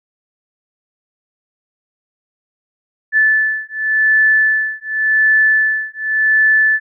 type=beating tone pair; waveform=sine; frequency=1745 / 1745.89 Hz; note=A6 / A6; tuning=-15 / -14 cents; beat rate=0.89 Hz; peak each=-14 dBFS; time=3.12-6.8 s; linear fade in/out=50 ms; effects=none